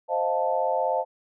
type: chord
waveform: sine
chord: F dominant seventh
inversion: second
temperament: equal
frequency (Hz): 523.3 / 622.3 / 698.5 / 880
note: C5 / Eb5 / F5 / A5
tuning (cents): 0 / 0 / 0 / 0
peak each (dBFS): -27 / -28 / -28 / -27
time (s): 0.08-1.05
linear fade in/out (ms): 50
effects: none